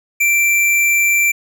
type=tone; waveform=square; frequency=2349 Hz; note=D7; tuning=in tune; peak=-12 dBFS; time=0.2-1.32 s; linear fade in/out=10 ms; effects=none